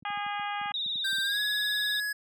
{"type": "clicks", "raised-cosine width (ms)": 5, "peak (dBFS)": -33, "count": 12, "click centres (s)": [0.026, 0.103, 0.174, 0.264, 0.396, 0.614, 0.658, 0.71, 0.862, 0.957, 1.129, 1.184]}
{"type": "harmonic tone", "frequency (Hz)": 409.5, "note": "G#4", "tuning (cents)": -24, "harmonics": [2, 3, 4, 5, 6, 7, 8], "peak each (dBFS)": [-33, -37, -39, -41, -43, -44, -45], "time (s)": [0.05, 0.72], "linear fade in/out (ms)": 2}
{"type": "tone with vibrato", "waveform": "sine", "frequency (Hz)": 3723, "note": "A#7", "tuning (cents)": -3, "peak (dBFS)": -29, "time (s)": [0.74, 2], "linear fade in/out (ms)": 2, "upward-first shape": "sine", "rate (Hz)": 20, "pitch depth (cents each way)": 71}
{"type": "tone with pitch glide", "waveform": "square", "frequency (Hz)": [1569, 1681.6], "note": ["G6", "G#6"], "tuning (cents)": [1, 21], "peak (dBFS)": -30, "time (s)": [1.04, 2.13], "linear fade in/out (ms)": 10, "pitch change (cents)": 120, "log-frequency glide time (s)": [1.22, 1.4]}
{"effects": ["high-pass 200 Hz 12 dB/octave"]}